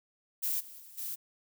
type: noise with level steps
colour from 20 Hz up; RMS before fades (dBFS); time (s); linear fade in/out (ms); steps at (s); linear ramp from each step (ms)
violet; -32 / -49 / -52 / -38; 0.42-1.16; 20; 0.59 / 0.79 / 0.97; 20
effects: none